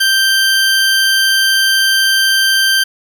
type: tone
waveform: 20% pulse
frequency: 1568 Hz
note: G6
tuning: in tune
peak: -5 dBFS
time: 0-2.84 s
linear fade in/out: 10 ms
effects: none